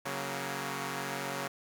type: chord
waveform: 5% pulse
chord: F# major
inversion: second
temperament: equal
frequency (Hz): 138.59 / 185 / 233.1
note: C#3 / F#3 / A#3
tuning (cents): 0 / 0 / 0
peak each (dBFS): -26 / -28 / -29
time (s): 0.05-1.48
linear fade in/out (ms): 10
effects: none